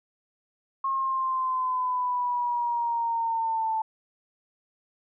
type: exponential sweep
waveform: sine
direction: down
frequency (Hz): 1081 to 880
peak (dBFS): -24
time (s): 0.84-3.82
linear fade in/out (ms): 5
effects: none